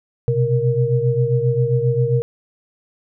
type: tone cluster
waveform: sine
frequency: 123.7 / 131.2 / 467.9 Hz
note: B2 / C3 / A#4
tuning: +3 / +5 / +6 cents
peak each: -19 dBFS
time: 0.28-2.22 s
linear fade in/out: 0 ms
effects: none